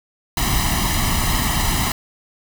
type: noise with comb filter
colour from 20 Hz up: pink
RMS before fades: -19 dBFS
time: 0.37-1.92 s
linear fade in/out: 2 ms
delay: 1 ms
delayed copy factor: +0.8
effects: none

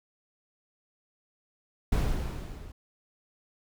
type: noise with level ramp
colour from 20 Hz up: brown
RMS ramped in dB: -24 to -45 dBFS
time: 1.92-2.72 s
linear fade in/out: 5 ms
effects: none

